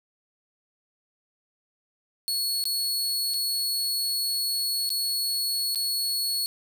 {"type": "tone with dropouts", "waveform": "sawtooth", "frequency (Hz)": 4372, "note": "C#8", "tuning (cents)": -25, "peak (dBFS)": -22, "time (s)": [2.28, 6.46], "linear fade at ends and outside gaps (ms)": 0, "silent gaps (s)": [[2.64, 2.654], [3.337, 3.341], [4.892, 4.903], [5.748, 5.757]], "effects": []}